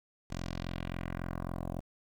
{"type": "tone with low-pass filter sweep", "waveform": "10% pulse", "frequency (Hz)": 43.65, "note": "F1", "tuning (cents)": 0, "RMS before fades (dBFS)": -38, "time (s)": [0.3, 1.81], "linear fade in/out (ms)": 10, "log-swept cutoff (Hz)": [7200, 660], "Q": 1.5, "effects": ["9-bit"]}